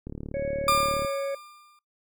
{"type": "click train", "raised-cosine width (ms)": 3, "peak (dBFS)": -23, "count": 37, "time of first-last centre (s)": [0.07, 1.048], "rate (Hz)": 36.8}
{"type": "harmonic tone", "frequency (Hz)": 554.4, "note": "C#5", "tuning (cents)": 0, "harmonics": [1, 3, 4], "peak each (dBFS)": [-27, -47, -44], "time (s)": [0.34, 1.35], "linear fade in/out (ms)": 5}
{"type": "tone with exponential decay", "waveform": "40% pulse", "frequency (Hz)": 1197, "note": "D6", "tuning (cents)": 33, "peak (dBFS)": -17, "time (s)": [0.68, 1.79], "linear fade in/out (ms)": 2, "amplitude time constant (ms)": 240}
{"effects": ["noise-tail reverb RT60 0.2 s tail -26 dB re dry"]}